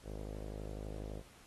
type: tone with low-pass filter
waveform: sawtooth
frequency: 52 Hz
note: G#1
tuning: 3 cents sharp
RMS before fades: -44 dBFS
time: 0.03-1.23 s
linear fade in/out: 50 ms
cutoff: 520 Hz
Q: 2.6
effects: pink hiss -61 dBFS RMS until 1.46 s + AAC 32 kbps